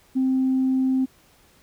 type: tone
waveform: sine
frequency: 261.6 Hz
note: C4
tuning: in tune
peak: -17 dBFS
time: 0.15-1.06 s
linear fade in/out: 20 ms
effects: tanh soft clip ceiling -14 dBFS + pink hiss -57 dBFS RMS until 1.62 s